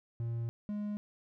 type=tone pair in turn; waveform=triangle; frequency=116.54 / 207.7 Hz; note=A#2 / G#3; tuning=0 / 0 cents; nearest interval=minor seventh; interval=1000 cents; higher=second; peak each=-31 / -32 dBFS; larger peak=first; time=0.2-0.49 / 0.69-0.97 s; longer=first; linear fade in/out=0 ms; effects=none